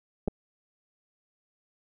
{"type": "clicks", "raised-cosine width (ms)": 2, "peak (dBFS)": -16, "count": 2, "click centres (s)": [0.277, 0.282], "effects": []}